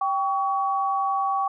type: tone pair together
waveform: sine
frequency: 784 / 1127.5 Hz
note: G5 / C#6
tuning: 0 / +29 cents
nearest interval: tritone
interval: 629 cents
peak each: -24 dBFS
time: 0.01-1.48 s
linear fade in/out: 5 ms
effects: none